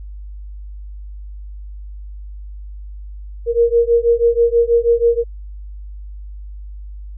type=beating tone pair; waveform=sine; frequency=466.2 / 472.4 Hz; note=A#4 / A#4; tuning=0 / +23 cents; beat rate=6.2 Hz; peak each=-14 dBFS; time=3.46-5.24 s; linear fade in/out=50 ms; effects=added 50 Hz sine -29 dBFS peak until 7.17 s